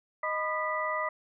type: tone cluster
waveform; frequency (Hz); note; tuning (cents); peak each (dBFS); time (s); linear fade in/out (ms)
sine; 621 / 994 / 1221 / 1969; D#5 / B5 / D#6 / B6; -3 / +11 / -33 / -6; -34 / -35 / -33 / -34; 0.23-1.09; 5
effects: none